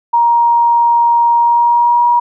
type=tone with pitch glide; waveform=sine; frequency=941 to 956.9 Hz; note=A#5 to A#5; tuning=+16 to +45 cents; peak=-7 dBFS; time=0.13-2.2 s; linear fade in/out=10 ms; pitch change=+29 cents; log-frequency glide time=1.37-2.05 s; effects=none